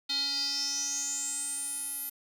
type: tone with band-pass filter sweep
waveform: square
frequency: 281.1 Hz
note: C#4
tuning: 24 cents sharp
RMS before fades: -33 dBFS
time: 0.09-2.1 s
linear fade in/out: 10 ms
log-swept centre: 4000 to 12000 Hz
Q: 9.9
effects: 9-bit